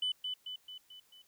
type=tone with echo; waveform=sine; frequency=3000 Hz; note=F#7; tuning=23 cents sharp; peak=-29 dBFS; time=0.02-0.12 s; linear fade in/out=5 ms; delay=220 ms; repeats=5; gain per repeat=-5 dB; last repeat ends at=1.22 s; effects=tanh soft clip ceiling -27 dBFS + white hiss -69 dBFS RMS until 1.27 s